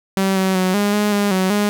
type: tone with pitch steps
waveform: sawtooth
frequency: 192.7 / 189.5 / 185.3 / 204.4 / 208.2 / 203.7 / 187.3 / 206.3 Hz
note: G3 / F#3 / F#3 / G#3 / G#3 / G#3 / F#3 / G#3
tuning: -29 / +42 / +3 / -27 / +5 / -33 / +21 / -11 cents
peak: -11 dBFS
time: 0.17-1.69 s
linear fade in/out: 0 ms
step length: 190 ms
effects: none